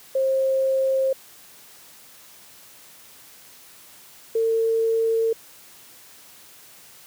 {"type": "tone pair in turn", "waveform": "sine", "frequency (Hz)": [532, 451.8], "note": ["C5", "A4"], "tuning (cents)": [29, 46], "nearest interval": "minor third", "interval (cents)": 283, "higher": "first", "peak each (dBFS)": -18, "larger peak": "neither", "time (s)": [[0.15, 1.13], [4.35, 5.33]], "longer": "neither", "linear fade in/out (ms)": 5, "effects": ["white hiss -48 dBFS RMS until 7.06 s", "high-pass 80 Hz 12 dB/octave"]}